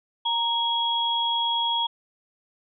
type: tone pair together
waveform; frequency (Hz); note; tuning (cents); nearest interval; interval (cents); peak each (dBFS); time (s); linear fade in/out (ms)
sine; 932 / 3315; A#5 / G#7; -1 / -4; octave + minor seventh; 2197; -25 / -24; 0.25-1.87; 10
effects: none